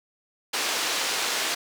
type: band-pass noise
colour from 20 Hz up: white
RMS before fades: -27 dBFS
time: 0.53-1.55 s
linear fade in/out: 10 ms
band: 370 to 5500 Hz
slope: 12 dB/octave
effects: none